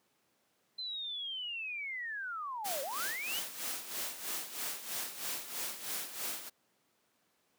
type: linear two-way sweep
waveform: sine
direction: down then up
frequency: 4103 to 517 to 3082 Hz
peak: -37 dBFS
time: 0.78-3.4 s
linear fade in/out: 10 ms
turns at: 2.82 s
type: noise with tremolo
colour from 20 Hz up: white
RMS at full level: -37 dBFS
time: 2.64-6.5 s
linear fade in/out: 20 ms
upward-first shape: sine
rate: 3.1 Hz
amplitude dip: 70%
effects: pink hiss -74 dBFS RMS until 7.58 s + high-pass 200 Hz 12 dB/octave